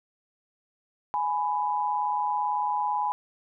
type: tone pair together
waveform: sine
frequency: 835 / 993 Hz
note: G#5 / B5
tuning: +9 / +9 cents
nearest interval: minor third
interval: 300 cents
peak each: -27 dBFS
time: 1.14-3.12 s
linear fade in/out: 0 ms
effects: none